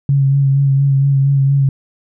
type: tone with vibrato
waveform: sine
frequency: 137.9 Hz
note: C#3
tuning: 9 cents flat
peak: -9 dBFS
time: 0.09-1.69 s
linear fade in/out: 2 ms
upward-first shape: sine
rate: 4.3 Hz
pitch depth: 26 cents each way
effects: none